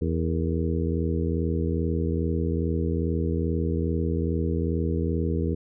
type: harmonic tone with a mistuned harmonic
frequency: 82.41 Hz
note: E2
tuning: in tune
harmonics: 1 / 2 / 3 / 4 / 5 / 6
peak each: -26 / -29 / -31 / -32 / -33 / -34 dBFS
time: 0.01-5.55 s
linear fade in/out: 10 ms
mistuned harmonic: 6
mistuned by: -87 cents
effects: none